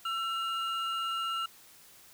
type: tone pair together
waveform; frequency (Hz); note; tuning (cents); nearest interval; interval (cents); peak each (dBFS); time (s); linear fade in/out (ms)
triangle; 1342 / 2844; E6 / F7; +31 / +31; octave + minor second; 1300; -30 / -35; 0.05-1.46; 5
effects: white hiss -56 dBFS RMS until 2.13 s